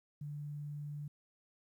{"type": "tone", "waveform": "sine", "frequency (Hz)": 146.83, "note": "D3", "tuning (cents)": 0, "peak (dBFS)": -40, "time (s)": [0.21, 1.08], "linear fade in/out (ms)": 5, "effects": ["12-bit"]}